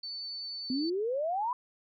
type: tone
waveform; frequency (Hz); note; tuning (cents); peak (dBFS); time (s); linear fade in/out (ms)
sine; 4505; C#8; +27; -36; 0.03-0.9; 5
type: exponential sweep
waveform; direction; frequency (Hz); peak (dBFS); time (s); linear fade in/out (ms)
sine; up; 246.9 to 1021; -28; 0.7-1.53; 2
effects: MP3 64 kbps